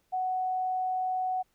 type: tone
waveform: sine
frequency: 743 Hz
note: F#5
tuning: 7 cents sharp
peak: -27 dBFS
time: 0.12-1.43 s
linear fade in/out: 20 ms
effects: pink hiss -72 dBFS RMS until 1.54 s